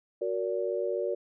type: chord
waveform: sine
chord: Gb augmented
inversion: none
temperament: equal with one note detuned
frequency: 370 / 466.2 / 574.2 Hz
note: Gb4 / Bb4 / D5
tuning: 0 / 0 / -39 cents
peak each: -32 dBFS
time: 0.21-1.15 s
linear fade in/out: 10 ms
effects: none